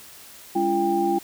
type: tone cluster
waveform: sine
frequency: 203.2 / 283.5 / 342.3 / 793 Hz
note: G#3 / C#4 / F4 / G5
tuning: -38 / +39 / -35 / +20 cents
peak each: -29 / -30 / -22 / -23 dBFS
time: 0.55-1.19 s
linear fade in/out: 10 ms
effects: white hiss -45 dBFS RMS until 1.23 s